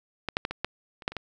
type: clicks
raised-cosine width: 0.3 ms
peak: -13 / -8 / -12 / -17 / -11 / -28 / -9 / -25 / -17 dBFS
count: 9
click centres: 0.287 / 0.369 / 0.451 / 0.51 / 0.646 / 1.022 / 1.079 / 1.12 / 1.167 s
effects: none

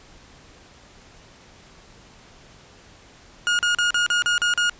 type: tone bursts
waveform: 30% pulse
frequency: 1432 Hz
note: F6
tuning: 43 cents sharp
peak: -15 dBFS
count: 8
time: 3.47-4.696 s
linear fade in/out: 0 ms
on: 120 ms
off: 38 ms
effects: pink hiss -49 dBFS RMS until 4.79 s + resampled to 16000 Hz

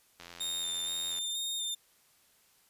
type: click train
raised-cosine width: 0.2 ms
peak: -29 dBFS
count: 86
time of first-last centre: 0.2-1.186 s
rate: 86.2 Hz
type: tone with vibrato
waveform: sawtooth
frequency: 3643 Hz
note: A#7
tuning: 41 cents flat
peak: -30 dBFS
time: 0.4-1.75 s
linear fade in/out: 10 ms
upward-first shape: square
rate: 2.1 Hz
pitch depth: 18 cents each way
effects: white hiss -66 dBFS RMS until 2.69 s + resampled to 32000 Hz

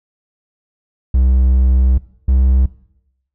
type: tone pair in turn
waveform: triangle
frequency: 64 / 64.86 Hz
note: C2 / C2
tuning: -38 / -15 cents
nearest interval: unison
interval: 23 cents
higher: second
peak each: -7 dBFS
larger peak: neither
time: 1.14-1.98 / 2.28-2.66 s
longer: first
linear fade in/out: 5 ms
effects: noise-tail reverb RT60 0.8 s tail -19 dB re dry

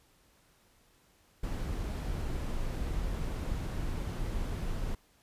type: noise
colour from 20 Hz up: brown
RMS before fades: -34 dBFS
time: 1.43-4.95 s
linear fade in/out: 5 ms
effects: pink hiss -66 dBFS RMS until 5.22 s + resampled to 32000 Hz

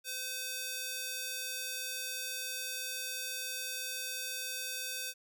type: tone with high-pass filter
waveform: square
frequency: 513 Hz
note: C5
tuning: 34 cents flat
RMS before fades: -39 dBFS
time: 0.04-5.14 s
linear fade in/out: 50 ms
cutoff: 2800 Hz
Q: 0.55
effects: none

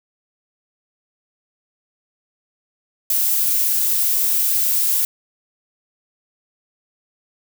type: noise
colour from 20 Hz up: violet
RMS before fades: -18 dBFS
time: 3.1-5.05 s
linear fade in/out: 2 ms
effects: none

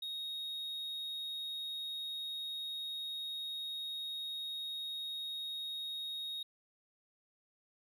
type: tone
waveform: triangle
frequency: 3750 Hz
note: A#7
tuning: 10 cents sharp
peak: -37 dBFS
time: 0.02-6.43 s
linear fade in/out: 5 ms
effects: none

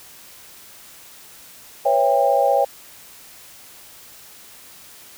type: chord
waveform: sine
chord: C# half-diminished seventh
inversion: third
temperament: just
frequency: 498.9 / 554.4 / 665.2 / 798.3 Hz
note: B4 / C#5 / E5 / G5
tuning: +17 / 0 / +16 / +31 cents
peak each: -23 / -18 / -22 / -18 dBFS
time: 1.85-2.65 s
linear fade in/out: 10 ms
effects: white hiss -44 dBFS RMS until 5.17 s

